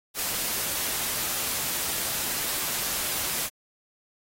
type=noise; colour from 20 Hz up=white; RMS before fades=-29 dBFS; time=0.14-3.5 s; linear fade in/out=50 ms; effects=AAC 48 kbps